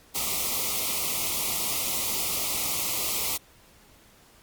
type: band-stop noise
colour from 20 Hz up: white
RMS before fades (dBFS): -28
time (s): 0.14-3.38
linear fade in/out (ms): 20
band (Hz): 1300 to 2000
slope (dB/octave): 96
effects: pink hiss -56 dBFS RMS until 4.42 s + Opus 48 kbps